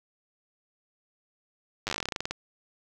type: slowing click train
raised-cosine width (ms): 0.2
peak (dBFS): -13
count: 18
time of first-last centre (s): 1.87-2.31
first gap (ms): 9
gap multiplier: 1.12
effects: none